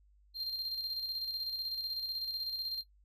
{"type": "tone with tremolo", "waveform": "triangle", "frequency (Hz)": 4186, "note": "C8", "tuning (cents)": 0, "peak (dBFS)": -32, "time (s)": [0.34, 2.84], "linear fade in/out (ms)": 50, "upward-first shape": "square", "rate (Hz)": 16, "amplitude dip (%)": 40, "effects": ["noise-tail reverb RT60 0.1 s tail -17 dB re dry", "added 50 Hz sine -62 dBFS peak until 3.04 s"]}